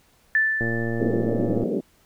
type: tone with exponential decay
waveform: sine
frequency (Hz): 1760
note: A6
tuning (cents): 0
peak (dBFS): -15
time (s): 0.35-1.55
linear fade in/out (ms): 1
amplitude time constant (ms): 260
type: click train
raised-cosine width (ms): 2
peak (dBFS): -15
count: 119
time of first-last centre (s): 0.61-1.636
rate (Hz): 115
type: band-pass noise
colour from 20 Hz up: pink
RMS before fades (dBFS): -25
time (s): 1-1.81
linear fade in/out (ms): 10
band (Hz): 180 to 550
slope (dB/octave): 48
effects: pink hiss -60 dBFS RMS until 2.05 s